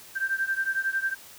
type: beating tone pair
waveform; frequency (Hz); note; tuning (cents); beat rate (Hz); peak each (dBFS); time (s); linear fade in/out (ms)
sine; 1568 / 1579; G6 / G6; 0 / +12; 11; -27 / -29; 0.15-1.15; 20
effects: white hiss -48 dBFS RMS until 1.38 s